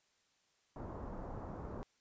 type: low-pass noise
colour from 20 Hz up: pink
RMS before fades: -45 dBFS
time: 0.76-1.83 s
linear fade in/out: 0 ms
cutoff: 1100 Hz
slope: 24 dB/octave
effects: white hiss -75 dBFS RMS until 2 s + resampled to 16000 Hz